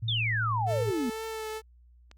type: tone with pitch glide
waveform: sine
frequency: 113 to 110.67 Hz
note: A2 to A2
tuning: +47 to +11 cents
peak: -29 dBFS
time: 0.02-0.91 s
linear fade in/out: 10 ms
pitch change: -36 cents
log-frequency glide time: 0.25-0.64 s
type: exponential sweep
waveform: sine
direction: down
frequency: 3699 to 225.8 Hz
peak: -27 dBFS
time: 0.08-1.1 s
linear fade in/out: 5 ms
type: tone with vibrato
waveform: sawtooth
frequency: 440 Hz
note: A4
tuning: in tune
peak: -30 dBFS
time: 0.66-1.62 s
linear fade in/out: 50 ms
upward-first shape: triangle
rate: 2.1 Hz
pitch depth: 26 cents each way
type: click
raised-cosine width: 0.2 ms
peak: -32 dBFS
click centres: 2.114 s
effects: added 60 Hz sine -54 dBFS peak until 2.17 s + Opus 48 kbps